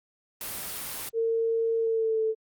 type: noise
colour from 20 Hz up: white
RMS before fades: -35 dBFS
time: 0.41-1.09 s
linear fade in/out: 2 ms
type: tone with pitch glide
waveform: sine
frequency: 454.9 to 440.9 Hz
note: A#4 to A4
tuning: -42 to +4 cents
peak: -23 dBFS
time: 1.13-2.35 s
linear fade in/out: 50 ms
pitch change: -54 cents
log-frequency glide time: 1.78-2.22 s
effects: Opus 32 kbps